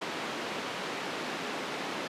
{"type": "band-pass noise", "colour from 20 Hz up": "pink", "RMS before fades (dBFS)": -36, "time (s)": [0.01, 2.08], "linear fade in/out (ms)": 10, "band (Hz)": [230, 3700], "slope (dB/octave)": 12, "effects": ["high-pass 150 Hz 12 dB/octave", "resampled to 32000 Hz"]}